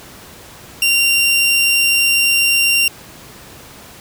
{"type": "tone", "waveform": "sawtooth", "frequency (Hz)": 2768, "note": "F7", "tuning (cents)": -16, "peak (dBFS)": -8, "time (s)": [0.82, 2.88], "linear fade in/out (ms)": 2, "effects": ["pink hiss -38 dBFS RMS until 4 s", "high-pass 60 Hz 12 dB/octave"]}